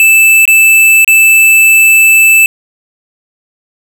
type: tone with dropouts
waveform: square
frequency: 2637 Hz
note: E7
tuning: in tune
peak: -3 dBFS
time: 0-2.46 s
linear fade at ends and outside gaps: 1 ms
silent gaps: 0.454-0.477 / 1.046-1.077 s
effects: none